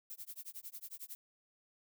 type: noise with tremolo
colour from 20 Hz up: violet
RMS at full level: -45 dBFS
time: 0.1-1.15 s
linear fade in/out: 0 ms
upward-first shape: sine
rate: 11 Hz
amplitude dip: 100%
effects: none